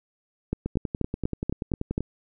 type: two click trains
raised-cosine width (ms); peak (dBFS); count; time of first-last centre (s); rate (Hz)
3; -15 / -12; 15 / 7; 0.66-2.006 / 0.53-1.979; 10.4 / 4.14
effects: none